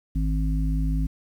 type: harmonic tone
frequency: 52.6 Hz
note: G#1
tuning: 23 cents sharp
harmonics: 1 / 3 / 5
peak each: -22 / -28 / -31 dBFS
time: 0.15-1.07 s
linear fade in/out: 10 ms
effects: 9-bit